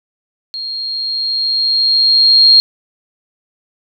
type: tone with level ramp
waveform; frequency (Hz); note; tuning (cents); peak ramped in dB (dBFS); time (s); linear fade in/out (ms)
sine; 4238; C8; +21; -21 to -3; 0.54-2.6; 0
effects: none

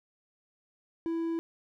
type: tone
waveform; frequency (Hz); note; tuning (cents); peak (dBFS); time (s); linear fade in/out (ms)
triangle; 330.9; E4; +7; -27; 1.06-1.39; 0
effects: none

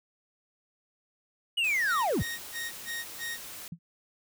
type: linear sweep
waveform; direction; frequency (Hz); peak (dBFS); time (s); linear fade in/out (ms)
triangle; down; 2960 to 34.65; -23; 1.57-2.23; 10
type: noise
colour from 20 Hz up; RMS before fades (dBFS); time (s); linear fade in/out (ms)
white; -43; 1.64-3.68; 2
type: tone bursts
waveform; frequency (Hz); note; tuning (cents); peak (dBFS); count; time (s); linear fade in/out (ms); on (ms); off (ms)
sawtooth; 1864; A#6; -1; -30; 5; 1.86-3.38; 50; 200; 130
type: tone with exponential decay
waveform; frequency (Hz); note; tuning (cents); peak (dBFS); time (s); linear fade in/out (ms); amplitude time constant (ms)
sine; 168.2; E3; +35; -32; 3.72-3.79; 5; 15
effects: none

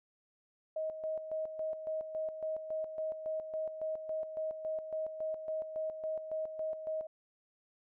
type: tone with tremolo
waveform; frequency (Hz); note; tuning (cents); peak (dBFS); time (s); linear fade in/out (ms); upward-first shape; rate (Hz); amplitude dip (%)
sine; 630; D#5; +21; -33; 0.76-7.07; 5; square; 3.6; 60
effects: none

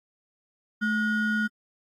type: ring-modulated tone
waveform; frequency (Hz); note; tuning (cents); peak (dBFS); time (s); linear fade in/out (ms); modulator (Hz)
triangle; 830.6; G#5; 0; -18; 0.81-1.48; 20; 614
effects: AAC 64 kbps

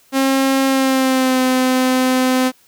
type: tone with pitch glide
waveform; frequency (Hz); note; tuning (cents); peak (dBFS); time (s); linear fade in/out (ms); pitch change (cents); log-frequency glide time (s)
sawtooth; 268.7 to 256.9; C4 to C4; +46 to -32; -9; 0.12-2.52; 50; -78; 0.66-1.41
effects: white hiss -53 dBFS RMS until 2.67 s

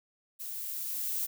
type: noise with level ramp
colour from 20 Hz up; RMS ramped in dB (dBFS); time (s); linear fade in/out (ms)
violet; -40 to -32; 0.39-1.27; 20
effects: none

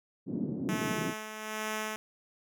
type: band-pass noise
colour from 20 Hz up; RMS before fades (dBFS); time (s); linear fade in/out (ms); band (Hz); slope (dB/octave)
white; -34; 0.26-1.14; 50; 150 to 300; 24
type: tone with tremolo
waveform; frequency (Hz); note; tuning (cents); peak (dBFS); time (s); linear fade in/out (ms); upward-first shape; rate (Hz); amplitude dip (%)
5% pulse; 216.2; A3; -30; -21; 0.69-1.96; 0; sine; 1.2; 60
effects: none

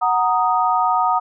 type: chord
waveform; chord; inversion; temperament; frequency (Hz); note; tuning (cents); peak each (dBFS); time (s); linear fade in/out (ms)
sine; D# minor; first; equal; 740 / 932.3 / 1244.5; F#5 / A#5 / D#6; 0 / 0 / 0; -19; 0.01-1.2; 20
effects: none

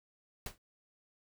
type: noise with exponential decay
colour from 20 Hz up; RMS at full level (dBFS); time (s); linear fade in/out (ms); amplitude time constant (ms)
pink; -37; 0.46-0.58; 2; 25
effects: noise-tail reverb RT60 0.1 s tail -24 dB re dry

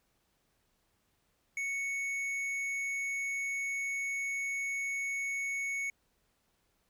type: tone with tanh clipping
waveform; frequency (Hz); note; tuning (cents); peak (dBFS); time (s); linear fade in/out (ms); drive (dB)
sine; 2217; C#7; 0; -34; 1.57-5.9; 2; 9
effects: pink hiss -75 dBFS RMS until 6.89 s

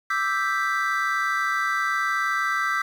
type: chord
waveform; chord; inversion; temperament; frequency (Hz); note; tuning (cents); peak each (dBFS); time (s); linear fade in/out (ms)
triangle; E minor seventh; third; equal with one note detuned; 1174.7 / 1313.9 / 1568 / 1975.5; D6 / E6 / G6 / B6; 0 / -6 / 0 / 0; -27 / -25 / -25 / -26; 0.1-2.82; 5
effects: 8-bit

